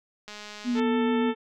click train, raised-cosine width 0.2 ms, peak -24 dBFS, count 109, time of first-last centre 0.28-0.797 s, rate 209 Hz
sine tone with vibrato, 242.9 Hz, B3, 29 cents flat, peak -23 dBFS, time 0.64-1.34 s, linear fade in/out 50 ms, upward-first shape sine, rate 6.9 Hz, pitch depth 21 cents each way
harmonic tone, 442.7 Hz, A4, 11 cents sharp, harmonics 1 / 2 / 3 / 4 / 5 / 6 / 7 / 8, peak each -27 / -33 / -37 / -39 / -41 / -43 / -44 / -45 dBFS, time 0.74-1.35 s, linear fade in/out 50 ms
effects none

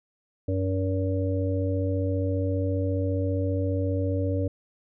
harmonic tone, 94.8 Hz, F#2, 43 cents sharp, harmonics 1 / 3 / 5 / 6, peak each -25 / -30 / -32 / -33 dBFS, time 0.48-4.48 s, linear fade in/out 5 ms, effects none

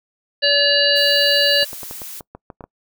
harmonic tone, 572 Hz, D5, 46 cents flat, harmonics 1 / 3 / 5 / 7 / 8, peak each -19 / -19 / -19 / -19 / -19 dBFS, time 0.42-1.65 s, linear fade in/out 20 ms
blue noise, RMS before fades -33 dBFS, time 0.95-2.21 s, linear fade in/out 20 ms
clicks, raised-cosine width 1 ms, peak -20 dBFS, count 10, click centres 1.629 / 1.731 / 1.832 / 1.911 / 2.018 / 2.208 / 2.35 / 2.502 / 2.608 / 2.64 s
effects noise-tail reverb RT60 0.1 s tail -26 dB re dry

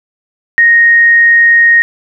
sine tone, 1864.7 Hz, A#6, in tune, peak -3 dBFS, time 0.58-1.82 s, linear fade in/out 0 ms, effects none

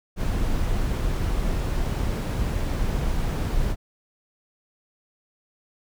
brown noise, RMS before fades -24 dBFS, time 0.16-3.76 s, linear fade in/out 50 ms, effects none

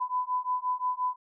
sine beating tone pair, 999 / 1004.7 Hz, B5 / B5, +20 / +29 cents, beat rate 5.7 Hz, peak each -30 dBFS, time 0-1.16 s, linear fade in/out 20 ms, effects none

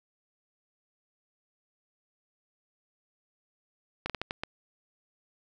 slowing click train, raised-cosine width 0.3 ms, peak -16 dBFS, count 6, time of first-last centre 4.06-4.435 s, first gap 37 ms, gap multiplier 1.36, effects none

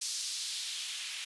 blue noise with band-pass filter sweep, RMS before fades -38 dBFS, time 0.01-1.25 s, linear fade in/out 10 ms, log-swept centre 5200 to 2600 Hz, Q 1.8, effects resampled to 24000 Hz

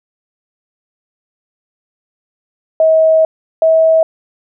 sine tone pair in turn, 639 / 644.9 Hz, D#5 / E5, +46 / -38 cents, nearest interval unison, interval 16 cents, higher second, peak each -6 dBFS, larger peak neither, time 2.8-3.25 / 3.62-4.03 s, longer first, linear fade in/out 2 ms, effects none

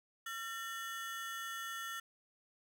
35% pulse ring-modulated tone, 1588 Hz, G6, 22 cents sharp, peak -36 dBFS, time 0.26-2 s, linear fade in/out 5 ms, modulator 228 Hz, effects 12-bit

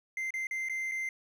triangle tone with dropouts, 2083 Hz, C7, 8 cents flat, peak -30 dBFS, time 0.17-1.09 s, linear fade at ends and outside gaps 2 ms, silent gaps 0.306-0.339 / 0.47-0.51 / 0.687-0.696 / 0.914-0.918 s, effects none

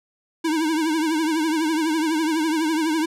square tone with vibrato, 316.6 Hz, D#4, 30 cents sharp, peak -20 dBFS, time 0.44-3.06 s, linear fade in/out 10 ms, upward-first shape triangle, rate 12 Hz, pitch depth 100 cents each way, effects low-pass 11000 Hz 12 dB/octave

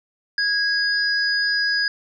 sine tone pair together, 1650 / 4951 Hz, G#6 / D#8, -12 / -9 cents, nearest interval octave + perfect fifth, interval 1903 cents, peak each -20 / -22 dBFS, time 0.38-1.88 s, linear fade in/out 2 ms, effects none

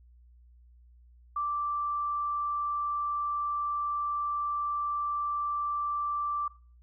sine tone, 1172 Hz, D6, 4 cents flat, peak -28 dBFS, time 1.36-6.48 s, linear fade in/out 5 ms, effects noise-tail reverb RT60 0.4 s tail -20 dB re dry + added 60 Hz sine -54 dBFS peak until 6.82 s

